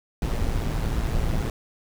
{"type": "noise with amplitude modulation", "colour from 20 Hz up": "brown", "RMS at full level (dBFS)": -22, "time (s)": [0.22, 1.5], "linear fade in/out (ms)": 2, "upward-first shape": "sine", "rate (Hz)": 113, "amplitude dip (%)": 55, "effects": []}